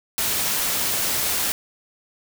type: noise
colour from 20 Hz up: white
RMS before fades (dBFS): -23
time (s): 0.18-1.52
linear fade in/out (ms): 0
effects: none